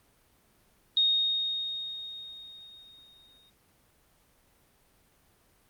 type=tone with exponential decay; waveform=sine; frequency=3719 Hz; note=A#7; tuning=5 cents flat; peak=-20 dBFS; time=0.97-3.5 s; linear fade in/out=1 ms; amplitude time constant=550 ms; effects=pink hiss -65 dBFS RMS until 5.69 s + Opus 32 kbps